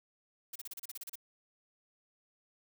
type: noise bursts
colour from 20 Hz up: blue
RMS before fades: -43 dBFS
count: 11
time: 0.53-1.156 s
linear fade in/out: 5 ms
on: 26 ms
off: 34 ms
effects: none